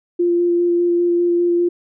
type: tone with vibrato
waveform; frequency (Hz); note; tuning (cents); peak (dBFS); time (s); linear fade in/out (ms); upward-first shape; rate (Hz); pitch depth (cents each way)
sine; 347.4; F4; -9; -13; 0.19-1.69; 10; square; 5; 9
effects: none